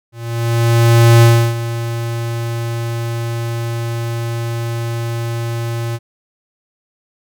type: tone with ADSR envelope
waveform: square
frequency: 116.54 Hz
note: A#2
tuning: in tune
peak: -5 dBFS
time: 0.12-5.99 s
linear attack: 1100 ms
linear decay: 320 ms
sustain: -14 dB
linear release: 42 ms
effects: none